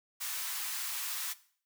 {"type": "high-pass noise", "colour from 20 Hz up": "white", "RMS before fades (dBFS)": -37, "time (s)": [0.2, 1.34], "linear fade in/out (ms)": 20, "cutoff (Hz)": 930, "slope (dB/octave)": 24, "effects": ["noise-tail reverb RT60 0.5 s tail -17 dB re dry"]}